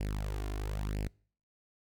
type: tone with flanger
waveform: sawtooth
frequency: 51.1 Hz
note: G#1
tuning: 27 cents flat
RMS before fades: -35 dBFS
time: 0-1.08 s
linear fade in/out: 10 ms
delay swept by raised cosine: 0.39 to 2.89 ms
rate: 1 Hz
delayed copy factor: +0.8
effects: noise-tail reverb RT60 0.5 s tail -26 dB re dry